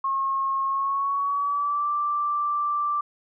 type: tone with pitch glide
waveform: sine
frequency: 1083 to 1174.2 Hz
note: C#6 to D6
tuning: -41 to -1 cents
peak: -22 dBFS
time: 0.04-3.01 s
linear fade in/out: 5 ms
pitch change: +140 cents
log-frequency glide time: 0.66-1.9 s
effects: none